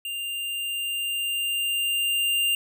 square tone with level ramp, 2794 Hz, F7, in tune, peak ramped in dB -30 to -21 dBFS, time 0.05-2.55 s, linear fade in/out 2 ms, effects none

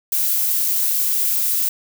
violet noise, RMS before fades -19 dBFS, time 0.12-1.69 s, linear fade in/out 5 ms, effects none

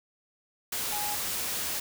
sine tone in noise, 830.6 Hz, G#5, in tune, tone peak -34 dBFS, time 0.92-1.15 s, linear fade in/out 5 ms, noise white, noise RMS -32 dBFS, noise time 0.72-1.8 s, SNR -5 dB, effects none

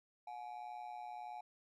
triangle ring-modulated tone, 785 Hz, G5, 2 cents sharp, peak -40 dBFS, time 0.27-1.41 s, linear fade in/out 5 ms, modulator 60.7 Hz, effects none

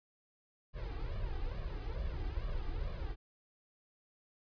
brown noise with flanger, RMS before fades -38 dBFS, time 0.73-3.16 s, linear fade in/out 50 ms, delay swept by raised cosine 1.7 to 2.58 ms, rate 2.3 Hz, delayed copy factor +0.9, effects resampled to 11025 Hz

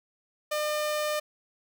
sawtooth tone, 603 Hz, D5, 46 cents sharp, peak -23 dBFS, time 0.51-1.2 s, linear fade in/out 10 ms, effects none

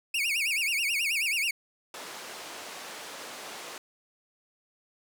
40% pulse tone with vibrato, 2489 Hz, D#7, in tune, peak -25 dBFS, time 0.14-1.51 s, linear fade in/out 5 ms, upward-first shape sine, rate 9.3 Hz, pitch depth 230 cents each way
pink band-pass noise, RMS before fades -42 dBFS, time 1.94-3.78 s, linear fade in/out 2 ms, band 450 to 9500 Hz, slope 12 dB/octave
effects none

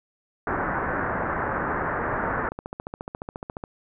white low-pass noise, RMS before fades -27 dBFS, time 0.47-2.49 s, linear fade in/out 2 ms, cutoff 1700 Hz, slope 48 dB/octave
click train, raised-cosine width 1 ms, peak -19 dBFS, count 22, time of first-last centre 2.17-3.639 s, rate 14.3 Hz
effects none

